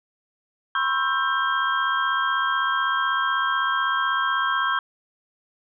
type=tone cluster; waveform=sine; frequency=1009 / 1085 / 1326 / 1575 / 3223 Hz; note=B5 / C#6 / E6 / G6 / G7; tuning=+37 / -37 / +10 / +8 / +47 cents; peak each=-30 / -25 / -27 / -24 / -32 dBFS; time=0.75-4.79 s; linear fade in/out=2 ms; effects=none